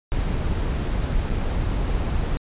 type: noise with dropouts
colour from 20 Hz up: brown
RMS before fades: -23 dBFS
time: 0.12-2.37 s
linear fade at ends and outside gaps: 0 ms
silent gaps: 1.295-1.301 s
effects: resampled to 8000 Hz